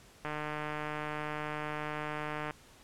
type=click train; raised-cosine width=0.5 ms; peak=-22 dBFS; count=342; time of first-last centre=0.25-2.508 s; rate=151 Hz; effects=pink hiss -58 dBFS RMS until 2.83 s + low-pass 11000 Hz 12 dB/octave